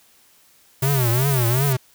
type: noise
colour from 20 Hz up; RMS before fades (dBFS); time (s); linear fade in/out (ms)
violet; -26; 0.82-1.73; 5
type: tone with vibrato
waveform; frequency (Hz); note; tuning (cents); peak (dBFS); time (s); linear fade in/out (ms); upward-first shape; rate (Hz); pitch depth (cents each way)
square; 128.1; C3; -36; -18; 0.82-1.77; 10; triangle; 2.7; 210
effects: white hiss -55 dBFS RMS until 1.94 s